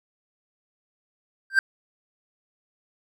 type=tone with exponential growth; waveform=triangle; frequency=1571 Hz; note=G6; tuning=3 cents sharp; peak=-8 dBFS; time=1.5-1.59 s; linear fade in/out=2 ms; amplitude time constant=19 ms; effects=none